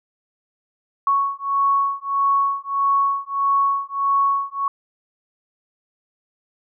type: beating tone pair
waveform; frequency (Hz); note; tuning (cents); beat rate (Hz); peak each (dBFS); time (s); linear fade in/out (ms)
sine; 1108.7 / 1110.3; C#6 / C#6; 0 / +2; 1.6; -20; 1.07-4.68; 2
effects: none